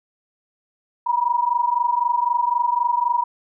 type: tone pair together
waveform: sine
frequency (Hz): 951.1 / 975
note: A#5 / B5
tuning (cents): +35 / -23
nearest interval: unison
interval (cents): 42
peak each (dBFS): -20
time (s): 1.06-3.24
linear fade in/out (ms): 10
effects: none